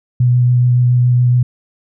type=tone with vibrato; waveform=sine; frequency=123.47 Hz; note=B2; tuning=in tune; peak=-8 dBFS; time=0.2-1.43 s; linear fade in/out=5 ms; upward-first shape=triangle; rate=7.1 Hz; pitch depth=14 cents each way; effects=none